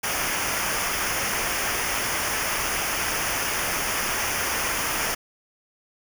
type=noise with comb filter; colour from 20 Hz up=pink; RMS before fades=-26 dBFS; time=0.03-5.15 s; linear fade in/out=10 ms; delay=0.25 ms; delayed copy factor=-0.75; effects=none